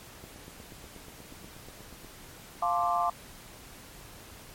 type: click train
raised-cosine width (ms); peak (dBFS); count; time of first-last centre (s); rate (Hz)
2; -34; 16; 0.24-2.047; 8.3
type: chord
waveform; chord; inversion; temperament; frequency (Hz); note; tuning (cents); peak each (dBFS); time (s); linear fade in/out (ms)
sine; D minor seventh; first; equal with one note detuned; 698.5 / 873.9 / 1046.5 / 1174.7; F5 / A5 / C6 / D6; 0 / -12 / 0 / 0; -28 / -33 / -31 / -30; 2.62-3.1; 5
effects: pink hiss -49 dBFS RMS until 4.54 s + MP3 64 kbps